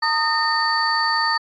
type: tone cluster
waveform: sine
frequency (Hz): 908 / 1236 / 1826 / 4537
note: A#5 / D#6 / A#6 / C#8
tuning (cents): -46 / -12 / -36 / +39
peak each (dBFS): -22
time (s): 0.02-1.38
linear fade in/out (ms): 10
effects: tanh soft clip ceiling -7 dBFS + MP3 96 kbps